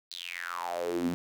sawtooth tone with high-pass filter sweep, 87.31 Hz, F2, in tune, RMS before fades -34 dBFS, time 0.11-1.14 s, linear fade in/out 0 ms, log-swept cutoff 4300 to 200 Hz, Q 7.5, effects none

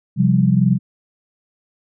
sine chord, C suspended fourth, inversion none, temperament equal, 130.81 / 174.61 / 196 Hz, C3 / F3 / G3, 0 / 0 / 0 cents, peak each -16 dBFS, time 0.16-0.79 s, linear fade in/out 50 ms, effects none

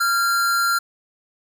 square tone pair together, 1381.9 / 1632 Hz, F6 / G#6, -19 / -31 cents, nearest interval minor third, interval 288 cents, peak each -18 / -30 dBFS, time 0-0.79 s, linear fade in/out 10 ms, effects none

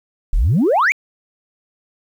sine exponential sweep, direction up, 30.87 to 2427 Hz, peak -10 dBFS, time 0.33-0.92 s, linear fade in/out 0 ms, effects tanh soft clip ceiling -9 dBFS + 8-bit

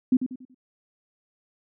sine tone with echo, 255.1 Hz, C4, 44 cents flat, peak -15 dBFS, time 0.12-0.17 s, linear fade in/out 5 ms, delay 94 ms, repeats 4, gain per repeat -9 dB, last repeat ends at 0.546 s, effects none

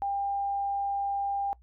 sine tone, 798 Hz, G5, 31 cents sharp, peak -27 dBFS, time 0.02-1.53 s, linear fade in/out 0 ms, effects noise-tail reverb RT60 0.1 s tail -22 dB re dry + added 60 Hz sine -54 dBFS peak until 1.62 s

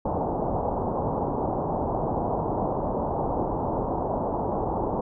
white low-pass noise, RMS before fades -27 dBFS, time 0.05-5.01 s, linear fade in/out 5 ms, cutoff 940 Hz, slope 48 dB/octave, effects none

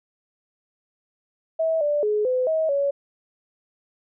sine tone with pitch steps, 647 / 588 / 421.7 / 508 / 637 / 562 Hz, E5 / D5 / G#4 / B4 / D#5 / C#5, -32 / +2 / +26 / +49 / +41 / +24 cents, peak -19 dBFS, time 1.59-2.91 s, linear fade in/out 10 ms, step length 220 ms, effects none

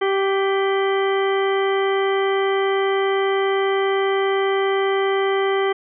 harmonic tone with a mistuned harmonic, 390 Hz, G4, 9 cents flat, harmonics 1 / 2 / 3 / 4 / 5 / 6 / 8, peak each -18 / -26 / -27 / -33 / -28 / -38 / -33 dBFS, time 0.01-5.73 s, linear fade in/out 10 ms, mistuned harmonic 5, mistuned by +33 cents, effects none

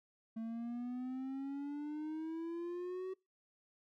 triangle exponential sweep, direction up, 222.5 to 378.9 Hz, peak -37 dBFS, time 0.36-3.14 s, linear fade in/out 10 ms, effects noise-tail reverb RT60 0.2 s tail -23 dB re dry

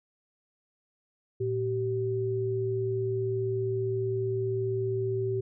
sine tone pair together, 114.4 / 384.8 Hz, A#2 / G4, -32 / -32 cents, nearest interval octave + major sixth, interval 2100 cents, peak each -31 / -28 dBFS, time 1.4-5.41 s, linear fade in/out 10 ms, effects none

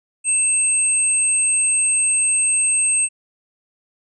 sine tone pair together, 2637 / 8372 Hz, E7 / C9, 0 / 0 cents, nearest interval octave + minor sixth, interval 2000 cents, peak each -25 / -15 dBFS, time 0.24-3.09 s, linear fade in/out 50 ms, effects none

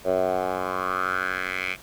10% pulse tone with band-pass filter sweep, 92.5 Hz, F#2, in tune, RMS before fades -26 dBFS, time 0.04-1.77 s, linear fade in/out 50 ms, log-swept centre 570 to 2400 Hz, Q 4.4, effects pink hiss -47 dBFS RMS until 1.82 s

